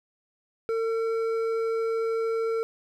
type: tone with hard clipping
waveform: triangle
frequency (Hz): 452.2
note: A4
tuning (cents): +47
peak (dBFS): -26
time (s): 0.69-2.63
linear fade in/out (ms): 0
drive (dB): 11
effects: none